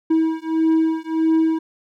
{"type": "beating tone pair", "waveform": "triangle", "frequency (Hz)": [320.8, 322.4], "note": ["E4", "E4"], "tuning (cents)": [-47, -38], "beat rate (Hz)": 1.6, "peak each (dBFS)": -17, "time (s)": [0.1, 1.59], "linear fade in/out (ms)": 10, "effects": []}